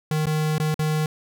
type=tone with dropouts; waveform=square; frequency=154.5 Hz; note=D#3; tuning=12 cents flat; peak=-21 dBFS; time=0.11-1.06 s; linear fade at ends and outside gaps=2 ms; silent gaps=0.257-0.268 / 0.582-0.599 / 0.743-0.792 s; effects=none